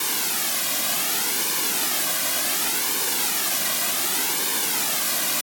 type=noise with flanger; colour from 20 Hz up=white; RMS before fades=-23 dBFS; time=0-5.41 s; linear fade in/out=5 ms; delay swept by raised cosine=1.5 to 2.29 ms; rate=0.67 Hz; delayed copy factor=-0.6; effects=high-pass 200 Hz 12 dB/octave + AAC 64 kbps